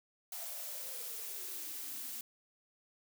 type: noise with high-pass filter sweep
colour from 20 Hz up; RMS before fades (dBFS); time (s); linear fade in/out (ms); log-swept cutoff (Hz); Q
blue; -43; 0.32-2.21; 2; 720 to 230; 9.5
effects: none